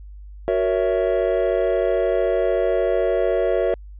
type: chord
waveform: triangle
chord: F# dominant seventh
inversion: none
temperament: equal with one note detuned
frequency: 370 / 466.2 / 559.5 / 659.3 Hz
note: F#4 / A#4 / C#5 / E5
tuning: 0 / 0 / +16 / 0 cents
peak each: -21 dBFS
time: 0.48-3.74 s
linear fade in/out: 0 ms
effects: added 50 Hz sine -36 dBFS peak until 3.99 s + resampled to 8000 Hz